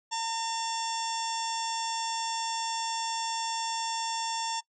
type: harmonic tone with a mistuned harmonic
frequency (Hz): 910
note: A#5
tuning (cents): -42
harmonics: 1 / 2 / 3 / 4 / 5 / 6 / 7 / 8 / 9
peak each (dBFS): -31 / -44 / -43 / -40 / -48 / -38 / -45 / -40 / -48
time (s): 0.11-4.61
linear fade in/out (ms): 20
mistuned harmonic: 4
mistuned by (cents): -80
effects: noise-tail reverb RT60 0.1 s tail -21 dB re dry